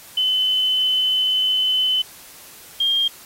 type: tone pair in turn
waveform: sine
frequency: 3033 / 3211 Hz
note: F#7 / G7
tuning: +42 / +41 cents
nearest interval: minor second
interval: 99 cents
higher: second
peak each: -16 dBFS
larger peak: neither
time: 0.17-2.02 / 2.8-3.08 s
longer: first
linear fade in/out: 5 ms
effects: white hiss -43 dBFS RMS until 3.25 s + AAC 48 kbps